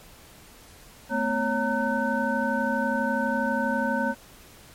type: tone cluster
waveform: sine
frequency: 219.9 / 252.1 / 553 / 920 / 1514 Hz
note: A3 / B3 / C#5 / A#5 / F#6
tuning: -1 / +36 / -4 / -23 / +39 cents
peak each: -29 dBFS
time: 1.09-4.15 s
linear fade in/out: 50 ms
effects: pink hiss -50 dBFS RMS until 4.74 s + MP3 64 kbps